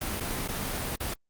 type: noise with dropouts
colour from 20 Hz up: pink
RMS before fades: -32 dBFS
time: 0.01-1.14 s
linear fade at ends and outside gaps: 5 ms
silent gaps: 0.201-0.205 / 0.478-0.485 / 0.96-1.002 s
effects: Opus 32 kbps